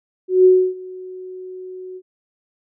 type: tone with ADSR envelope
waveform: sine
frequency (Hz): 370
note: F#4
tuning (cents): 0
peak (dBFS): -6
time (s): 0.28-2.02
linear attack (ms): 170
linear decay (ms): 290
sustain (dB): -24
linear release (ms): 55
effects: none